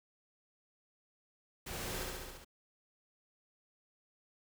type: noise with echo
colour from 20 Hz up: pink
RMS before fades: -43 dBFS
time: 1.66-2.04 s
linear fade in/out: 10 ms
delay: 68 ms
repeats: 6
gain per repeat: -2 dB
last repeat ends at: 2.448 s
effects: none